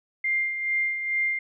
sine tone with tremolo, 2100 Hz, C7, 6 cents sharp, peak -21 dBFS, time 0.24-1.39 s, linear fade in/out 5 ms, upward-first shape sine, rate 2.3 Hz, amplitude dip 55%, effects none

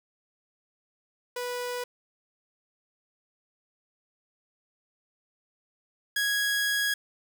sawtooth tone pair in turn, 491.4 / 1658.1 Hz, B4 / G#6, -9 / -3 cents, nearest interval octave + major sixth, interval 2106 cents, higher second, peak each -27 / -21 dBFS, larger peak second, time 1.36-1.84 / 6.16-6.94 s, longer second, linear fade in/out 5 ms, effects 8-bit

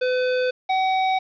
square tone pair in turn, 505 / 756.6 Hz, B4 / F#5, +39 / +38 cents, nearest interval perfect fifth, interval 699 cents, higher second, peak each -20 / -19 dBFS, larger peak second, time 0.01-0.51 / 0.69-1.19 s, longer neither, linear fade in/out 10 ms, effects resampled to 11025 Hz + 8-bit

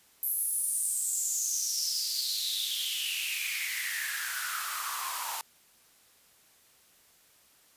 white noise with high-pass filter sweep, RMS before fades -32 dBFS, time 0.23-5.41 s, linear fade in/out 0 ms, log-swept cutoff 12000 to 880 Hz, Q 7.1, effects white hiss -62 dBFS RMS until 7.76 s + resampled to 32000 Hz

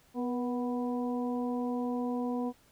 harmonic tone with a mistuned harmonic, 246.9 Hz, B3, in tune, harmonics 1 / 2 / 3 / 4, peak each -31 / -37 / -41 / -43 dBFS, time 0.14-2.53 s, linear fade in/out 50 ms, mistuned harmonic 2, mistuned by -32 cents, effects pink hiss -64 dBFS RMS until 2.71 s

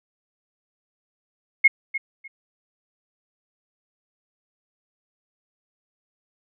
sine tone with echo, 2157 Hz, C#7, 48 cents flat, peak -9 dBFS, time 1.64-1.68 s, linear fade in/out 10 ms, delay 300 ms, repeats 2, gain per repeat -14 dB, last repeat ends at 2.28 s, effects none

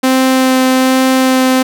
sawtooth tone with vibrato, 260 Hz, C4, 11 cents flat, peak -4 dBFS, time 0.03-1.63 s, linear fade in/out 10 ms, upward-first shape sine, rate 1.2 Hz, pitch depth 8 cents each way, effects none

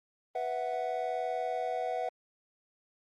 triangle chord, B suspended fourth, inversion none, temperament equal, 493.9 / 659.3 / 740 Hz, B4 / E5 / F#5, 0 / 0 / 0 cents, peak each -35 / -34 / -32 dBFS, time 0.35-2.09 s, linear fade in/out 5 ms, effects Opus 32 kbps

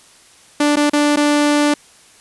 sawtooth tone with dropouts, 293.7 Hz, D4, in tune, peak -8 dBFS, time 0.6-1.74 s, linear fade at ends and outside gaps 5 ms, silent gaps 0.759-0.768 / 0.898-0.932 / 1.161-1.17 s, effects white hiss -47 dBFS RMS until 2.2 s + resampled to 24000 Hz

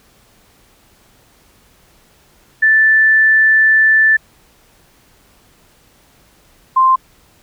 sine tone pair in turn, 1760 / 1046.5 Hz, A6 / C6, 0 / 0 cents, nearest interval major sixth, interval 900 cents, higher first, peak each -7 dBFS, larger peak neither, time 2.62-4.17 / 6.76-6.96 s, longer first, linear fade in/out 10 ms, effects pink hiss -51 dBFS RMS until 7.42 s

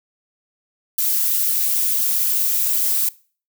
violet noise with flanger, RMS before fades -19 dBFS, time 0.98-3.09 s, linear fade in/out 5 ms, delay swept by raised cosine 0.62 to 4.52 ms, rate 3.9 Hz, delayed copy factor +0.55, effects noise-tail reverb RT60 0.4 s tail -21 dB re dry

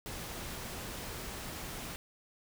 pink noise, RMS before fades -42 dBFS, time 0.06-1.96 s, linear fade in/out 0 ms, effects none

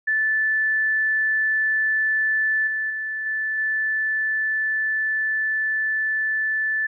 sine tone with level steps, 1751 Hz, A6, 9 cents flat, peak -18 / -22 / -25 / -22 / -20 dBFS, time 0.07-6.87 s, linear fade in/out 10 ms, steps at 2.67 / 2.9 / 3.26 / 3.58 s, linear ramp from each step 2 ms, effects none

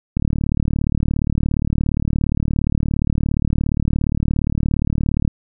click train, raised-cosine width 5 ms, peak -6 dBFS, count 191, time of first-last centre 0.17-5.278 s, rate 37.2 Hz, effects none

